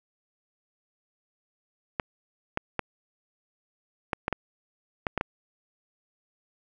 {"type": "clicks", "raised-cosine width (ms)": 0.5, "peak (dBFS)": -11, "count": 9, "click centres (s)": [1.998, 2.574, 2.793, 4.132, 4.281, 4.327, 5.068, 5.177, 5.211], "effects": []}